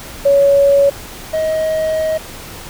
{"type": "tone pair in turn", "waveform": ["sine", "triangle"], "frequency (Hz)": [560, 631.5], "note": ["C#5", "D#5"], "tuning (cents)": [18, 26], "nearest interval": "major second", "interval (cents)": 208, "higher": "second", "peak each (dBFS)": [-7, -12], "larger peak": "first", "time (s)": [[0.25, 0.9], [1.33, 2.18]], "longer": "second", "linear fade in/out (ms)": 10, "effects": ["pink hiss -32 dBFS RMS until 2.69 s"]}